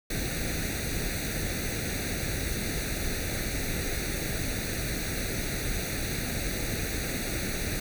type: noise with comb filter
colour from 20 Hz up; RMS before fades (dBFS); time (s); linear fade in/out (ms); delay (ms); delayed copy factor
pink; -31; 0.1-7.8; 5; 0.48; +0.85
effects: none